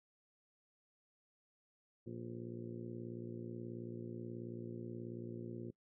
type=harmonic tone with a mistuned harmonic; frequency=58.5 Hz; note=A#1; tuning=7 cents sharp; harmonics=2 / 3 / 4 / 5 / 6 / 7 / 8 / 9; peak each=-49 / -53 / -49 / -58 / -48 / -56 / -61 / -62 dBFS; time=2.06-5.71 s; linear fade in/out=10 ms; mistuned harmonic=8; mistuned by=+63 cents; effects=noise-tail reverb RT60 0.1 s tail -24 dB re dry